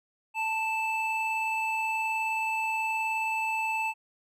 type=tone pair together; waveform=triangle; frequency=885.3 / 2637 Hz; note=A5 / E7; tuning=+10 / 0 cents; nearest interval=octave + perfect fifth; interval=1890 cents; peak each=-28 dBFS; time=0.34-3.94 s; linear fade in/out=50 ms; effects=none